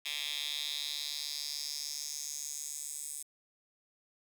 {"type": "tone with high-pass filter sweep", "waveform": "10% pulse", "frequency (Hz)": 146.83, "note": "D3", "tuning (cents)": 0, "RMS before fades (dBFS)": -39, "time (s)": [0.05, 3.23], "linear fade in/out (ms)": 10, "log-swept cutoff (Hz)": [3000, 8500], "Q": 3.6, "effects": []}